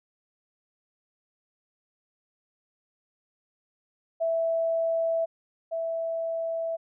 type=tone pair in turn; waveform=sine; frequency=659 / 659 Hz; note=E5 / E5; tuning=-1 / -1 cents; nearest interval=unison; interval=0 cents; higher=neither; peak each=-23 / -27 dBFS; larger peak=first; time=4.2-5.26 / 5.71-6.77 s; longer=neither; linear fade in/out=20 ms; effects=none